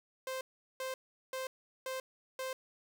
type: tone bursts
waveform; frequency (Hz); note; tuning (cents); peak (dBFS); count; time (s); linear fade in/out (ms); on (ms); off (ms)
sawtooth; 522; C5; -4; -33; 5; 0.27-2.53; 2; 140; 390
effects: none